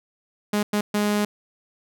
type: tone bursts at uneven times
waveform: sawtooth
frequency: 207.7 Hz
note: G#3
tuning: in tune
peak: -16 dBFS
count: 3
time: 0.53-0.63 / 0.73-0.81 / 0.94-1.25 s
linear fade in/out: 5 ms
effects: none